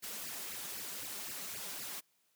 white noise with flanger, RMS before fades -43 dBFS, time 0.02-2.01 s, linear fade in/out 20 ms, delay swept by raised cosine 0.4 to 5.1 ms, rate 3.9 Hz, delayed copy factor +0.95, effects white hiss -75 dBFS RMS until 2.35 s + high-pass 100 Hz 12 dB/octave

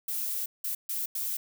violet noise bursts at uneven times, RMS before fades -32 dBFS, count 4, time 0.08-0.46 / 0.64-0.75 / 0.89-1.06 / 1.15-1.37 s, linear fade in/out 5 ms, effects none

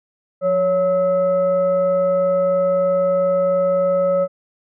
sine tone with frequency modulation, 557 Hz, C#5, 8 cents sharp, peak -14 dBFS, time 0.41-4.28 s, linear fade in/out 50 ms, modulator 735 Hz, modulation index 0.41, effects none

